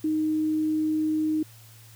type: tone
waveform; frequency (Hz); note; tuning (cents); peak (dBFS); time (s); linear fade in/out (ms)
sine; 310.6; D#4; -3; -22; 0.04-1.43; 5
effects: added 112 Hz sine -49 dBFS peak until 1.95 s + white hiss -53 dBFS RMS until 1.95 s